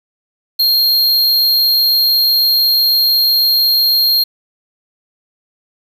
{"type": "tone", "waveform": "square", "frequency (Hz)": 4222, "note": "C8", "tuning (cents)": 15, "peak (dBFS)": -10, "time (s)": [0.59, 4.24], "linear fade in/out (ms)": 10, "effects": ["7-bit"]}